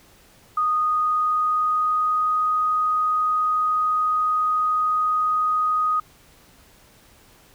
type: tone with pitch glide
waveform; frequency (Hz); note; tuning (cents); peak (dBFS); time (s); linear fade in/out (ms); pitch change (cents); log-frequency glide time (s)
sine; 1237 to 1247; D#6 to D#6; -10 to +3; -18; 0.57-6; 5; +13; 0.72-2.36
effects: pink hiss -53 dBFS RMS until 7.54 s